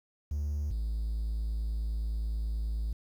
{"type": "tone pair in turn", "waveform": "triangle", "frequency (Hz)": [73.42, 54.73], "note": ["D2", "A1"], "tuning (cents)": [0, -9], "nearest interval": "perfect fourth", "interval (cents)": 509, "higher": "first", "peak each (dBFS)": -27, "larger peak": "neither", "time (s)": [[0.31, 0.71], [0.71, 2.93]], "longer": "second", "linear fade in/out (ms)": 5, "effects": ["tanh soft clip ceiling -23 dBFS", "10-bit"]}